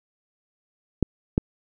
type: clicks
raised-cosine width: 3 ms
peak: -6 dBFS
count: 2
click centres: 1.027 / 1.379 s
effects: none